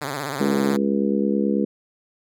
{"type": "tone with vibrato", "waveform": "5% pulse", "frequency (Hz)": 141.1, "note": "C#3", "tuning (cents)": 31, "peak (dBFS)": -15, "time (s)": [0.01, 0.77], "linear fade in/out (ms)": 10, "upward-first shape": "sine", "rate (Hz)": 16, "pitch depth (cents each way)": 120}
{"type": "harmonic tone", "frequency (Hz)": 69.3, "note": "C#2", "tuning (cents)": 0, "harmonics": [3, 4, 5, 6, 7], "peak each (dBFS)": [-21, -25, -26, -28, -27], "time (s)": [0.4, 1.65], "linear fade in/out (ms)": 5}
{"effects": []}